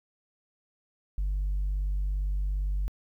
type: tone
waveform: sine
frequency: 48.75 Hz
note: G1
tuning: 9 cents flat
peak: -24 dBFS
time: 1.18-2.88 s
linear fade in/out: 0 ms
effects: tanh soft clip ceiling -24 dBFS + 11-bit